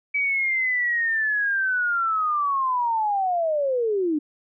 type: linear sweep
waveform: sine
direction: down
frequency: 2291 to 287.7 Hz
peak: -20 dBFS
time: 0.14-4.19 s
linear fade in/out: 10 ms
effects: none